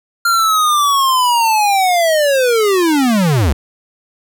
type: linear sweep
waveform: square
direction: down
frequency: 1396.9 to 60.4 Hz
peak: -11 dBFS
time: 0.25-3.53 s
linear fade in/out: 5 ms
effects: none